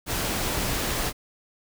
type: noise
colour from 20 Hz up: pink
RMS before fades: -27 dBFS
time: 0.06-1.13 s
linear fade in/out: 50 ms
effects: none